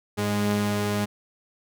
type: tone pair together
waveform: sawtooth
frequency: 103.83 / 206.2 Hz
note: G#2 / G#3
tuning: 0 / -12 cents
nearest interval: octave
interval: 1188 cents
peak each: -24 / -20 dBFS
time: 0.17-1.06 s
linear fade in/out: 20 ms
effects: none